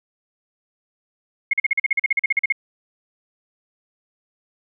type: tone bursts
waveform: sine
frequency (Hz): 2156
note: C#7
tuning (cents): -49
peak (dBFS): -14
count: 16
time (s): 1.51-2.524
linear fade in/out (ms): 5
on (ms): 24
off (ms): 42
effects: none